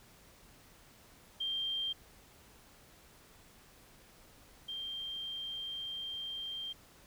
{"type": "tone pair in turn", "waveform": "sine", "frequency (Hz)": [3175, 3175], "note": ["G7", "G7"], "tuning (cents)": [21, 21], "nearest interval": "unison", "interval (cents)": 0, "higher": "neither", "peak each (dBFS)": [-33, -38], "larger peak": "first", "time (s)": [[1.4, 1.93], [4.68, 6.73]], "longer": "second", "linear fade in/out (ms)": 10, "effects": ["pink hiss -60 dBFS RMS until 7.06 s"]}